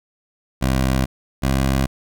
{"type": "tone pair in turn", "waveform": "15% pulse", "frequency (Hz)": [65.41, 66.78], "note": ["C2", "C2"], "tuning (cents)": [0, 36], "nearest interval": "unison", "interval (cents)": 36, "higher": "second", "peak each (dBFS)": -10, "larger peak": "neither", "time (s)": [[0.61, 1.06], [1.42, 1.87]], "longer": "neither", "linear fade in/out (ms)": 20, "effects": []}